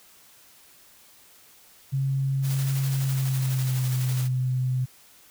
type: tone with pitch glide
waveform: sine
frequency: 135.4 to 127.87 Hz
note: C#3 to C3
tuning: -40 to -39 cents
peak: -22 dBFS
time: 1.92-4.86 s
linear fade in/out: 20 ms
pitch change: -99 cents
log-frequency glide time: 2.92-3.93 s
type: noise with tremolo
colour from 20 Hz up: white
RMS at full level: -36 dBFS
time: 2.42-4.29 s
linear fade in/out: 50 ms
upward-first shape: square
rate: 12 Hz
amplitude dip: 30%
effects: white hiss -54 dBFS RMS until 5.3 s